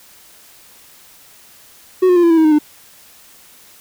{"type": "tone with pitch steps", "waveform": "triangle", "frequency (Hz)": [370, 359.1, 348.4, 338.1, 328.1, 318.4, 309, 299.8], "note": ["F#4", "F4", "F4", "E4", "E4", "D#4", "D#4", "D4"], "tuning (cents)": [0, 48, -4, 44, -8, 40, -12, 36], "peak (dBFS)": -6, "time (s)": [2.02, 2.588], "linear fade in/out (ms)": 10, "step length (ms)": 71, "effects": ["white hiss -45 dBFS RMS until 3.8 s"]}